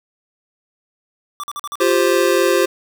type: tone bursts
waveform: square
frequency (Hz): 1167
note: D6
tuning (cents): -11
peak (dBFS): -25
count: 7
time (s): 1.4-1.915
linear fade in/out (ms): 0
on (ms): 35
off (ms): 45
type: chord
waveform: square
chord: F suspended second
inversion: none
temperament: just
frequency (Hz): 349.2 / 392.9 / 523.8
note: F4 / G4 / C5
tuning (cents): 0 / +4 / +2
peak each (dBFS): -18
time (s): 1.8-2.66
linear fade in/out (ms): 10
effects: none